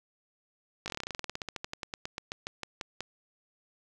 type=slowing click train; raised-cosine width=0.2 ms; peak=-18 dBFS; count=29; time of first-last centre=0.86-3.006 s; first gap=19 ms; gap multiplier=1.09; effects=none